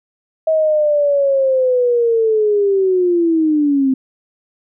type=linear sweep; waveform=sine; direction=down; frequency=641 to 260.1 Hz; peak=-11 dBFS; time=0.47-3.94 s; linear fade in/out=5 ms; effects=none